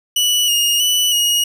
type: tone with pitch steps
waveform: sawtooth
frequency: 2953 / 2853 / 2969 / 2882 Hz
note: F#7 / F7 / F#7 / F#7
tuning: -4 / +36 / +5 / -46 cents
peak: -10 dBFS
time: 0.16-1.44 s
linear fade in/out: 5 ms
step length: 320 ms
effects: none

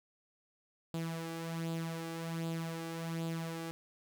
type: tone with flanger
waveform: sawtooth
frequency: 164.8 Hz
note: E3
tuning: in tune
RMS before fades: -39 dBFS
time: 0.94-3.71 s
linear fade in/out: 0 ms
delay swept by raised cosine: 0.25 to 2.55 ms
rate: 1.3 Hz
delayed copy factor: +0.55
effects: none

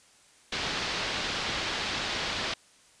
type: low-pass noise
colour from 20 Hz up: white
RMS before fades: -32 dBFS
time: 0.52-2.54 s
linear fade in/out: 5 ms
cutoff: 4600 Hz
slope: 24 dB/octave
effects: white hiss -59 dBFS RMS until 3 s + resampled to 22050 Hz

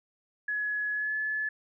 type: tone with pitch glide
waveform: sine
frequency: 1691 to 1722.5 Hz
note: G#6 to A6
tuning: +31 to -37 cents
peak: -28 dBFS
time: 0.48-1.49 s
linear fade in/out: 5 ms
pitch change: +32 cents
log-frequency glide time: 0.93-1.15 s
effects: none

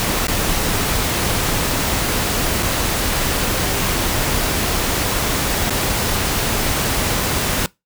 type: noise with dropouts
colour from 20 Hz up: pink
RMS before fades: -19 dBFS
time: 0-7.66 s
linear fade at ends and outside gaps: 0 ms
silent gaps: 0.269-0.283 / 2.626-2.63 / 5.697-5.705 s
effects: noise-tail reverb RT60 0.2 s tail -22 dB re dry

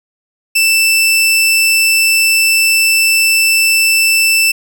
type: tone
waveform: sawtooth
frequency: 2658 Hz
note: E7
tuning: 14 cents sharp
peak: -5 dBFS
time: 0.55-4.52 s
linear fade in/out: 10 ms
effects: none

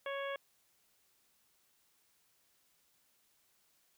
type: harmonic tone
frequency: 554.4 Hz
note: C#5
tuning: in tune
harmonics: 1 / 2 / 3 / 4 / 5 / 6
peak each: -39 / -44 / -45 / -48 / -52 / -51 dBFS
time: 0.06-0.36 s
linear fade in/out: 2 ms
effects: white hiss -73 dBFS RMS until 3.97 s

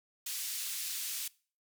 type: band-pass noise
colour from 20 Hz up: white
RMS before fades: -38 dBFS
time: 0.26-1.28 s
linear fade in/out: 5 ms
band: 2700 to 15000 Hz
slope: 12 dB/octave
effects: noise-tail reverb RT60 0.4 s tail -22 dB re dry

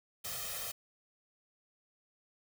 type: noise with comb filter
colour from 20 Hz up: white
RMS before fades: -40 dBFS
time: 0.24-0.72 s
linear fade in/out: 10 ms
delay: 1.6 ms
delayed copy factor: +0.9
effects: none

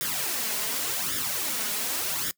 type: noise with flanger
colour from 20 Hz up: white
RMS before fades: -29 dBFS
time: 0.01-2.31 s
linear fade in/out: 0 ms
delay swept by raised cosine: 0.57 to 4.87 ms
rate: 0.88 Hz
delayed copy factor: +0.7
effects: noise-tail reverb RT60 0.1 s tail -23 dB re dry + high-pass 100 Hz 12 dB/octave

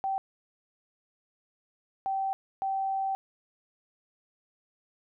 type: tone bursts at uneven times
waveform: sine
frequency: 775 Hz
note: G5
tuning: 20 cents flat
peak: -27 dBFS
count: 3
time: 0.04-0.18 / 2.06-2.33 / 2.62-3.15 s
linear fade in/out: 0 ms
effects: none

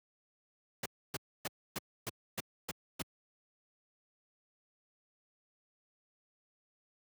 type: noise bursts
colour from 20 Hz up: pink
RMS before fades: -37 dBFS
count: 8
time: 0.83-3.022 s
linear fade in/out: 5 ms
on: 29 ms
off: 280 ms
effects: high-pass 100 Hz 12 dB/octave

